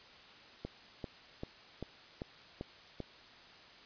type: click train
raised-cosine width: 2 ms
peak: -26 dBFS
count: 7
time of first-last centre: 0.65-3.003 s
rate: 2.55 Hz
effects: white hiss -56 dBFS RMS until 3.85 s + resampled to 11025 Hz

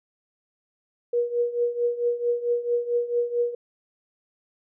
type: tone with tremolo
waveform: sine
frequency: 479 Hz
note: A#4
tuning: 47 cents sharp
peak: -18 dBFS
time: 1.13-3.55 s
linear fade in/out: 5 ms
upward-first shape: triangle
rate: 4.5 Hz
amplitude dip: 85%
effects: none

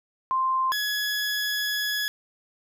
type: tone pair in turn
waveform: sine / 20% pulse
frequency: 1046.5 / 1685.9 Hz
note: C6 / G#6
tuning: 0 / +26 cents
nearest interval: minor sixth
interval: 826 cents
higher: second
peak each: -21 / -20 dBFS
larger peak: second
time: 0.31-0.72 / 0.72-2.08 s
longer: second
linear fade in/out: 0 ms
effects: none

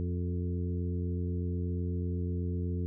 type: harmonic tone with a mistuned harmonic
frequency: 88.1 Hz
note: F2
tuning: 16 cents sharp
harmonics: 1 / 2 / 3 / 4 / 5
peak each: -31 / -37 / -41 / -43 / -45 dBFS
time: 0-2.86 s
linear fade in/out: 0 ms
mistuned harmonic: 4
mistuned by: +24 cents
effects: none

